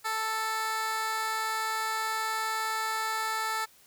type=tone with high-pass filter; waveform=15% pulse; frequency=440.5 Hz; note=A4; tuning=2 cents sharp; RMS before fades=-31 dBFS; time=0.04-3.66 s; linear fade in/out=20 ms; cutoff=1000 Hz; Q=1.1; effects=white hiss -59 dBFS RMS until 3.86 s